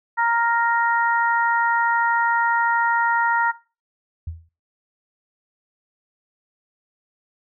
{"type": "harmonic tone", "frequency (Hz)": 466.2, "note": "A#4", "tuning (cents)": 0, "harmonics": [2, 3, 4], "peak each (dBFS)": [-19, -23, -25], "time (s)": [0.17, 3.52], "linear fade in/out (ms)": 20}
{"type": "tone with exponential decay", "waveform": "sine", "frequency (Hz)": 82.41, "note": "E2", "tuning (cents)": 0, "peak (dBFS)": -24, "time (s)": [4.27, 4.49], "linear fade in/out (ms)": 5, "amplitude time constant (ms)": 47}
{"effects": ["noise-tail reverb RT60 0.3 s tail -17 dB re dry"]}